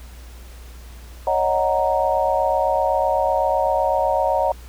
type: chord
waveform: sine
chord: D# minor seventh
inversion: third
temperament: equal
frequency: 554.4 / 622.3 / 740 / 932.3 Hz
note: C#5 / D#5 / F#5 / A#5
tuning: 0 / 0 / 0 / 0 cents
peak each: -22 dBFS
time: 1.27-4.52 s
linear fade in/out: 2 ms
effects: added 60 Hz sine -37 dBFS peak until 4.68 s + pink hiss -47 dBFS RMS until 4.68 s